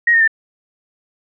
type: tone with pitch steps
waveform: sine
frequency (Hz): 1882 / 1835.8 / 1790.8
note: A#6 / A#6 / A6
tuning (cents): +16 / -27 / +30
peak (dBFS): -9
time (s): 0.07-0.277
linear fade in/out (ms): 5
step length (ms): 69
effects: none